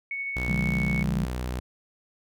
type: tone with tremolo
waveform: sine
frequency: 2217 Hz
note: C#7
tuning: in tune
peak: -28 dBFS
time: 0.11-1.03 s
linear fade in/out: 2 ms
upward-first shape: sine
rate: 13 Hz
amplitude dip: 25%
type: tone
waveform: sawtooth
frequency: 62.3 Hz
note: B1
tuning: 16 cents sharp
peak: -25 dBFS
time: 0.36-1.6 s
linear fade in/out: 5 ms
type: chord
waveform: sine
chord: D diminished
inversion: none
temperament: equal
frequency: 146.83 / 174.61 / 207.7 Hz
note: D3 / F3 / Ab3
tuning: 0 / 0 / 0 cents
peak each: -29 dBFS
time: 0.48-1.25 s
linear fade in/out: 5 ms
effects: none